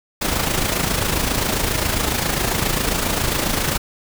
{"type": "noise with amplitude modulation", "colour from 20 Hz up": "pink", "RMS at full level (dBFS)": -18, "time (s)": [0.21, 3.78], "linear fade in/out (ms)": 10, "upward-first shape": "sine", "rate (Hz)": 27.4, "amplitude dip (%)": 55, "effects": []}